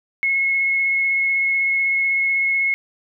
sine tone with vibrato, 2176 Hz, C#7, 33 cents flat, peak -16 dBFS, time 0.23-2.74 s, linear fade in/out 0 ms, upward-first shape triangle, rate 16 Hz, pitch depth 11 cents each way, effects none

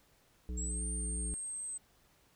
harmonic tone, 61.3 Hz, B1, 12 cents flat, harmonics 1 / 3 / 5 / 7, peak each -36 / -46 / -50 / -53 dBFS, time 0.49-1.34 s, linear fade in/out 0 ms
sine exponential two-way sweep, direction up then down, 7490 to 8870 to 8190 Hz, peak -38 dBFS, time 0.57-1.78 s, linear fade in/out 10 ms, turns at 0.85 s
effects pink hiss -68 dBFS RMS until 2.35 s

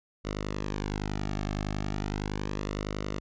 sawtooth tone with flanger, 50.8 Hz, G#1, 38 cents flat, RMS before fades -33 dBFS, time 0.24-3.2 s, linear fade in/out 20 ms, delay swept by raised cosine 1.2 to 2.06 ms, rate 0.37 Hz, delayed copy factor -0.75, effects resampled to 16000 Hz

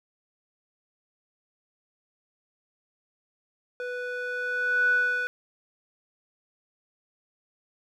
square tone with band-pass filter sweep, 493.9 Hz, B4, in tune, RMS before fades -27 dBFS, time 3.8-5.27 s, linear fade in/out 0 ms, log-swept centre 1000 to 1700 Hz, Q 8.6, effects none

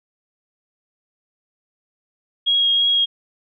sine tone with vibrato, 3283 Hz, G#7, 21 cents flat, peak -14 dBFS, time 2.46-3.06 s, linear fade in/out 20 ms, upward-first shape triangle, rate 3 Hz, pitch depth 14 cents each way, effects none

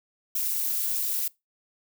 violet noise with amplitude modulation, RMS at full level -24 dBFS, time 0.35-1.28 s, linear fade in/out 5 ms, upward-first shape sine, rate 229 Hz, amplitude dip 80%, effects noise-tail reverb RT60 0.2 s tail -22 dB re dry

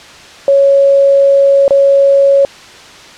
sine tone with dropouts, 554.4 Hz, C#5, in tune, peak -4 dBFS, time 0.48-2.45 s, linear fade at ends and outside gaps 1 ms, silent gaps 1.68-1.707 s, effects white hiss -34 dBFS RMS until 3.17 s + low-pass 5000 Hz 12 dB/octave

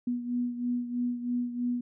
sine beating tone pair, 243.1 / 246.2 Hz, B3 / B3, -27 / -5 cents, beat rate 3.1 Hz, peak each -29 / -35 dBFS, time 0.07-1.81 s, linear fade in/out 5 ms, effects none

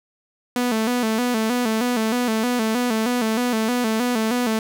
sawtooth tone with vibrato, 233 Hz, A#3, 1 cent flat, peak -15 dBFS, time 0.56-4.59 s, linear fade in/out 2 ms, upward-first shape square, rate 3.2 Hz, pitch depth 95 cents each way, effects none

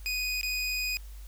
25% pulse tone with dropouts, 2489 Hz, D#7, in tune, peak -25 dBFS, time 0.06-0.97 s, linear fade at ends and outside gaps 0 ms, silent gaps 0.412-0.431 s, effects added 50 Hz sine -41 dBFS peak until 1.27 s + white hiss -57 dBFS RMS until 1.27 s

